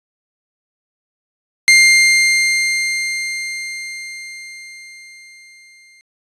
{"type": "tone with exponential decay", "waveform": "sawtooth", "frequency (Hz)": 2100, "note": "C7", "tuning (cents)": 6, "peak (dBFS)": -3, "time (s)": [1.68, 6.01], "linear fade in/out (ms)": 0, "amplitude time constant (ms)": 940, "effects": ["resampled to 22050 Hz"]}